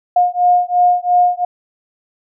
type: beating tone pair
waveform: sine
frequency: 713 / 715.9 Hz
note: F5 / F5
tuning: +36 / +43 cents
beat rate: 2.9 Hz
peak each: -13 dBFS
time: 0.16-1.45 s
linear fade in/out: 5 ms
effects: none